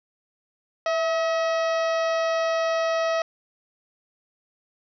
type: harmonic tone with a mistuned harmonic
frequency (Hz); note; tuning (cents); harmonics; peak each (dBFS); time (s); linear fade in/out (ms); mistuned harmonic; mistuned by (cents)
640; D#5; +49; 1 / 2 / 3 / 4 / 5 / 6 / 7 / 8 / 9; -22 / -29 / -33 / -37 / -41 / -43 / -44 / -43 / -44; 0.86-3.22; 2; 1; +45
effects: none